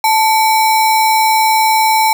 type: tone with sample-and-hold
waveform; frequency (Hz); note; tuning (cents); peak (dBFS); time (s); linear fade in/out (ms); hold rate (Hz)
sine; 880; A5; 0; -8; 0.04-2.13; 2; 3150
effects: none